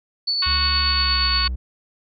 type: tone with tremolo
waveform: sine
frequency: 4464 Hz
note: C#8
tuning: 11 cents sharp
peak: -18 dBFS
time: 0.27-1.48 s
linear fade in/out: 10 ms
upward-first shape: sine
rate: 8.5 Hz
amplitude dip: 25%
type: harmonic tone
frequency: 368.3 Hz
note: F#4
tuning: 8 cents flat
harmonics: 3 / 4 / 5 / 6 / 7 / 8 / 9 / 10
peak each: -26 / -29 / -35 / -33 / -31 / -32 / -38 / -33 dBFS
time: 0.42-1.48 s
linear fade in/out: 5 ms
type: tone with pitch glide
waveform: triangle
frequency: 71 to 62.17 Hz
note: C#2 to B1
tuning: +42 to +12 cents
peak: -21 dBFS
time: 0.46-1.56 s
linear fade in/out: 10 ms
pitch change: -230 cents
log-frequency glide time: 0.82-1.44 s
effects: none